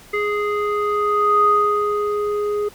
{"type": "tone with low-pass filter sweep", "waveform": "square", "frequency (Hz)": 415.3, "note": "G#4", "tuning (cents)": 0, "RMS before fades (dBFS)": -19, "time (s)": [0.13, 2.69], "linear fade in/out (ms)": 10, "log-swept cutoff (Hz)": [1900, 840], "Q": 8.4, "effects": ["pink hiss -45 dBFS RMS until 2.74 s"]}